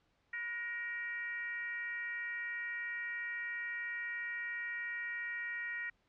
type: tone with frequency modulation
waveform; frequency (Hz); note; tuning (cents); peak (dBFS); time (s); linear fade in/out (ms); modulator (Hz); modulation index
sine; 1883; A#6; +17; -37; 0.33-5.9; 5; 443; 0.69
effects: pink hiss -75 dBFS RMS until 6.08 s + low-pass 4000 Hz 12 dB/octave